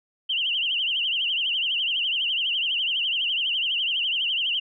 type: tone with vibrato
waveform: sine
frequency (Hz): 2960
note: F#7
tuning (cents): 0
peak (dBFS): -22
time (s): 0.29-4.6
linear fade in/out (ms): 10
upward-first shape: triangle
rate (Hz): 12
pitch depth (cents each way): 170
effects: none